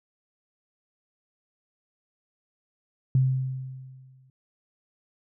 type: tone with exponential decay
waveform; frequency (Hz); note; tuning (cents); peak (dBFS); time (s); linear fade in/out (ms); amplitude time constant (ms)
sine; 130.81; C3; 0; -16; 3.15-4.3; 2; 250
effects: none